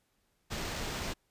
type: noise with sample-and-hold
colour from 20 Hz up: pink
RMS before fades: -37 dBFS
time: 0.5-1.14 s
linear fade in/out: 20 ms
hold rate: 11025 Hz
effects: pink hiss -75 dBFS RMS until 1.3 s + resampled to 32000 Hz